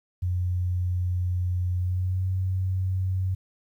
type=tone with pitch glide; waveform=sine; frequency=90 to 93.55 Hz; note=F#2 to F#2; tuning=-47 to +20 cents; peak=-23 dBFS; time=0.22-3.35 s; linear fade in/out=10 ms; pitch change=+67 cents; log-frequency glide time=1.77-2.28 s; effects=10-bit